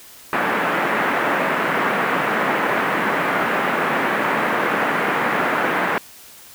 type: band-pass noise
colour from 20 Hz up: white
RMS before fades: -20 dBFS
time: 0.33-5.98 s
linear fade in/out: 0 ms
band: 170 to 1900 Hz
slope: 24 dB/octave
effects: white hiss -43 dBFS RMS until 6.54 s